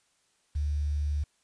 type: tone with quantisation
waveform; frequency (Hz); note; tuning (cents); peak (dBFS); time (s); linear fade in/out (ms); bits
sine; 73.42; D2; 0; -26; 0.55-1.24; 10; 9
effects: white hiss -70 dBFS RMS until 1.43 s + resampled to 22050 Hz